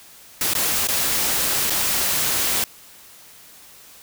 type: noise with dropouts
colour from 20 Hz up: white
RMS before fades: -21 dBFS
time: 0.41-2.64 s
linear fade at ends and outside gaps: 1 ms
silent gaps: 0.535-0.551 / 0.872-0.886 / 1.698-1.704 s
effects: white hiss -46 dBFS RMS until 4.02 s